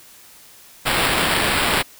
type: noise with sample-and-hold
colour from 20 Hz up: white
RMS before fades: -19 dBFS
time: 0.85-1.83 s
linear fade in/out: 20 ms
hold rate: 6300 Hz
effects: white hiss -46 dBFS RMS until 1.99 s